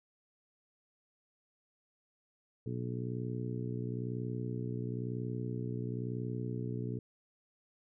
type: harmonic tone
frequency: 61 Hz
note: B1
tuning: 21 cents flat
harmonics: 2 / 3 / 4 / 5 / 6 / 7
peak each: -37 / -43 / -43 / -46 / -47 / -45 dBFS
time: 2.66-6.99 s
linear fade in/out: 5 ms
effects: none